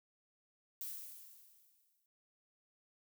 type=noise with exponential decay; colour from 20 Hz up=violet; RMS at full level=-42 dBFS; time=0.81-2.06 s; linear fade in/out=1 ms; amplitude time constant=270 ms; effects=none